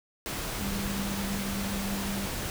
sine tone in noise, 198 Hz, G3, 18 cents sharp, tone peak -32 dBFS, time 0.61-2.26 s, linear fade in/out 0 ms, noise pink, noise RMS -34 dBFS, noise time 0.26-2.5 s, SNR -1 dB, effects none

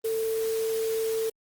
sine tone in noise, 446.6 Hz, A4, 26 cents sharp, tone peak -25 dBFS, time 0.04-1.3 s, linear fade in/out 10 ms, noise white, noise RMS -39 dBFS, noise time 0.04-1.3 s, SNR +11 dB, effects Opus 24 kbps

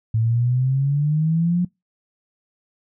sine exponential sweep, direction up, 110 to 180 Hz, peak -16 dBFS, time 0.14-1.65 s, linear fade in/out 5 ms, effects noise-tail reverb RT60 0.2 s tail -25 dB re dry

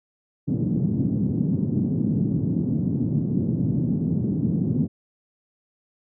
white band-pass noise, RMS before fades -23 dBFS, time 0.47-4.88 s, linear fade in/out 20 ms, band 120 to 240 Hz, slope 24 dB/octave, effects none

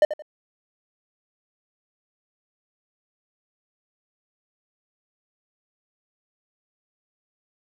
triangle tone with echo, 606 Hz, D#5, 46 cents flat, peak -10 dBFS, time 0.02-0.05 s, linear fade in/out 2 ms, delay 86 ms, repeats 2, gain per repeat -12 dB, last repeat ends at 0.222 s, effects none

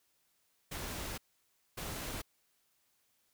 pink noise bursts at uneven times, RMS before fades -41 dBFS, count 2, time 0.71-1.18 / 1.77-2.22 s, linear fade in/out 10 ms, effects white hiss -75 dBFS RMS until 3.33 s

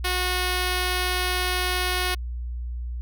5% pulse tone, 364.2 Hz, F#4, 27 cents flat, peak -12 dBFS, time 0.04-2.15 s, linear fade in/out 10 ms, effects added 60 Hz sine -28 dBFS peak until 3.01 s

